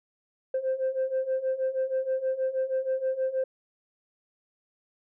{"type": "beating tone pair", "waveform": "sine", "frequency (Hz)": [520, 526.3], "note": ["C5", "C5"], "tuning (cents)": [-11, 10], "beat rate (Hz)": 6.3, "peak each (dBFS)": [-29, -26], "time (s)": [0.54, 3.44], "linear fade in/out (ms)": 5, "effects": ["tanh soft clip ceiling -21 dBFS"]}